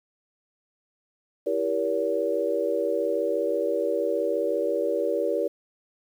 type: chord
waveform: sine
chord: E diminished seventh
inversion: none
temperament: just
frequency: 329.6 / 395.6 / 474.7 / 569.6 Hz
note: E4 / G4 / Bb4 / Db5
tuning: 0 / +16 / +31 / +47 cents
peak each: -31 / -29 / -27 / -27 dBFS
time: 1.46-5.48 s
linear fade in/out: 10 ms
effects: 9-bit